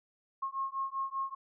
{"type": "beating tone pair", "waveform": "sine", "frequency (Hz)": [1078, 1083.1], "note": ["C#6", "C#6"], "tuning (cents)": [-49, -40], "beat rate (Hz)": 5.1, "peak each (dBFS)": [-36, -36], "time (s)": [0.42, 1.35], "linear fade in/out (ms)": 10, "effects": []}